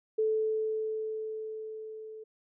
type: tone with level ramp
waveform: sine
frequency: 436.7 Hz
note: A4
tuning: 13 cents flat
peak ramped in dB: -24 to -42 dBFS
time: 0.18-2.24 s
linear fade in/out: 10 ms
effects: none